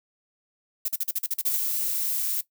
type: noise bursts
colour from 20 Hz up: violet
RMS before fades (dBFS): -26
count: 10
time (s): 0.85-1.567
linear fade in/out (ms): 5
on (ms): 33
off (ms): 43
type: noise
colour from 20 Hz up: violet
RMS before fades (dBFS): -27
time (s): 1.45-2.41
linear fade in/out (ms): 5
effects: noise-tail reverb RT60 0.1 s tail -17 dB re dry